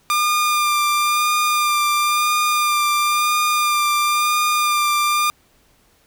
sawtooth tone with vibrato, 1200 Hz, D6, 37 cents sharp, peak -12 dBFS, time 0.1-5.3 s, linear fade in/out 0 ms, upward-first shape sine, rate 0.98 Hz, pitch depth 19 cents each way, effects pink hiss -57 dBFS RMS until 6.06 s

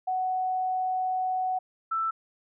sine tone pair in turn, 744 / 1326.4 Hz, F#5 / E6, +9 / +10 cents, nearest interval minor seventh, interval 1001 cents, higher second, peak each -25 dBFS, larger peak neither, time 0.07-1.59 / 1.91-2.11 s, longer first, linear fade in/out 10 ms, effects none

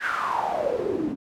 pink noise with band-pass filter sweep, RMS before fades -26 dBFS, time 0-1.16 s, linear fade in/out 50 ms, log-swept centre 1700 to 250 Hz, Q 8.7, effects none

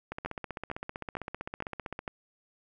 two click trains, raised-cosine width 0.5 ms, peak -21 / -19 dBFS, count 30 / 5, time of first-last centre 0.12-1.991 / 0.26-2.078 s, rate 15.5 / 2.2 Hz, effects none

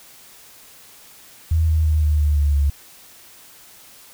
sine tone with pitch steps, 80.7 / 78.99 / 77.32 / 75.69 / 74.09 / 72.52 / 70.99 Hz, E2 / D#2 / D#2 / D#2 / D2 / D2 / C#2, -36 / +27 / -10 / -47 / +16 / -21 / +42 cents, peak -14 dBFS, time 1.51-2.7 s, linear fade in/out 5 ms, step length 170 ms, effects white hiss -46 dBFS RMS until 4.13 s

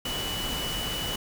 sine tone in noise, 2960 Hz, F#7, in tune, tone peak -32 dBFS, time 0.05-1.16 s, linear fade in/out 5 ms, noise pink, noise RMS -33 dBFS, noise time 0.05-1.16 s, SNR -2 dB, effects none

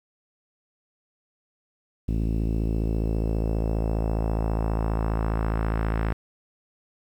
sawtooth tone with low-pass filter sweep, 54.8 Hz, A1, 6 cents flat, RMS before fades -25 dBFS, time 2.08-6.13 s, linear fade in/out 5 ms, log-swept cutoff 270 to 1800 Hz, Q 1.4, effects 9-bit

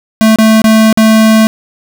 square tone with dropouts, 220 Hz, A3, in tune, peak -4 dBFS, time 0.21-1.47 s, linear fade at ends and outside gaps 0 ms, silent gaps 0.359-0.386 / 0.618-0.642 / 0.927-0.974 s, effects none

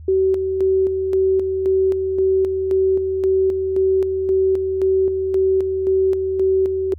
sine tone with tremolo, 380.7 Hz, F#4, 49 cents sharp, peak -13 dBFS, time 0.08-6.94 s, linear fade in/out 5 ms, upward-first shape square, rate 1.9 Hz, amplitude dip 45%, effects added 79 Hz sine -34 dBFS peak until 6.98 s

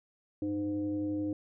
sine tone with frequency modulation, 306.3 Hz, D#4, 27 cents flat, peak -30 dBFS, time 0.42-1.33 s, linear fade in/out 2 ms, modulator 208 Hz, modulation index 0.53, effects none

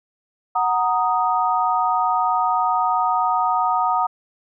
sine chord, D# minor, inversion first, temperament equal, 740 / 932.3 / 1244.5 Hz, F#5 / A#5 / D#6, 0 / 0 / 0 cents, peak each -21 dBFS, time 0.55-4.07 s, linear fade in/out 10 ms, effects none

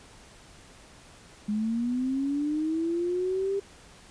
sine linear sweep, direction up, 206.2 to 400 Hz, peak -25 dBFS, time 1.48-3.6 s, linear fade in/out 10 ms, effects pink hiss -52 dBFS RMS until 4.1 s + resampled to 22050 Hz

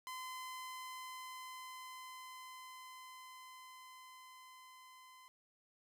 sawtooth tone with level ramp, 1026 Hz, C6, 34 cents flat, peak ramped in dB -40 to -54 dBFS, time 0.07-5.28 s, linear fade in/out 0 ms, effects none

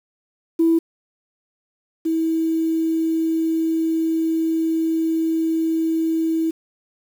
sine tone pair in turn, 329.5 / 324.2 Hz, E4 / E4, -1 / -29 cents, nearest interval unison, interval 28 cents, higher first, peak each -12 / -17 dBFS, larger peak first, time 0.59-0.79 / 2.05-6.51 s, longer second, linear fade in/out 10 ms, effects tanh soft clip ceiling -8 dBFS + 7-bit

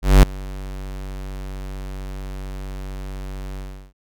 square tone with ADSR envelope, 47.8 Hz, G1, 43 cents flat, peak -5 dBFS, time 0.02-3.93 s, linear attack 210 ms, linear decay 3 ms, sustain -24 dB, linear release 350 ms, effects none

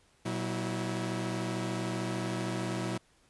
sawtooth tone cluster, 120.2 / 186.9 / 325 Hz, B2 / F#3 / E4, -46 / +18 / -24 cents, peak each -32 / -32 / -33 dBFS, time 0.25-2.98 s, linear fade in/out 10 ms, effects pink hiss -66 dBFS RMS until 3.29 s + resampled to 24000 Hz

